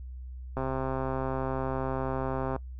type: click train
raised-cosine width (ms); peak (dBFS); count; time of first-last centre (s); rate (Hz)
1; -18; 264; 0.57-2.562; 132
effects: noise-tail reverb RT60 0.1 s tail -22 dB re dry + added 63 Hz sine -38 dBFS peak until 2.79 s